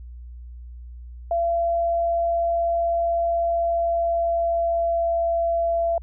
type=tone with pitch glide; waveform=sine; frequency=679 to 674.7 Hz; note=F5 to E5; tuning=-49 to +40 cents; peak=-19 dBFS; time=1.31-5.98 s; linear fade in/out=2 ms; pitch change=-11 cents; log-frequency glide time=3.44-5.31 s; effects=added 60 Hz sine -36 dBFS peak until 6.02 s